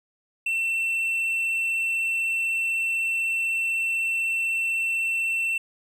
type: tone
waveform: triangle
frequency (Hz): 2692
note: E7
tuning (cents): +36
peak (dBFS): -21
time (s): 0.46-5.58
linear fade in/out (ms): 5
effects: none